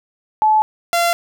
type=tone pair in turn; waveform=sine / sawtooth; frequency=863 / 686.7 Hz; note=A5 / F5; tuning=-34 / -29 cents; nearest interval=major third; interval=395 cents; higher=first; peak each=-10 dBFS; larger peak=neither; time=0.42-0.62 / 0.93-1.13 s; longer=neither; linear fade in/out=0 ms; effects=none